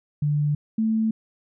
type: tone pair in turn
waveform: sine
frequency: 147.5 / 221 Hz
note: D3 / A3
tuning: +8 / +8 cents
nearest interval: perfect fifth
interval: 700 cents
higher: second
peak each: -19 dBFS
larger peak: neither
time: 0.22-0.55 / 0.78-1.11 s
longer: neither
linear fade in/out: 5 ms
effects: none